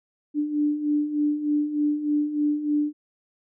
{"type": "beating tone pair", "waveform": "sine", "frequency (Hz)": [293.7, 297], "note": ["D4", "D4"], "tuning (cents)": [0, 20], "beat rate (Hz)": 3.3, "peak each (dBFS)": [-28, -22], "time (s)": [0.34, 2.93], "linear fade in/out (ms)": 50, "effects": []}